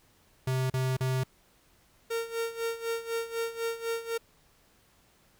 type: tone bursts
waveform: square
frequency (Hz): 130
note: C3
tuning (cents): -11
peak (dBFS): -27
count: 3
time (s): 0.47-1.236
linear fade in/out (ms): 5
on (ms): 230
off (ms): 38
type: tone with tremolo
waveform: 45% pulse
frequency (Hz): 459.6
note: A#4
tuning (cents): -25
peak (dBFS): -28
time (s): 2.1-4.18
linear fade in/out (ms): 10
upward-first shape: sine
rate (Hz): 4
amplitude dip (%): 80
effects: pink hiss -64 dBFS RMS until 5.39 s